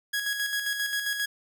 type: tone with tremolo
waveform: sawtooth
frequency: 1661.2 Hz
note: G#6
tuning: in tune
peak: -22 dBFS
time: 0.13-1.26 s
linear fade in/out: 10 ms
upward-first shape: square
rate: 7.5 Hz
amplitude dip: 45%
effects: none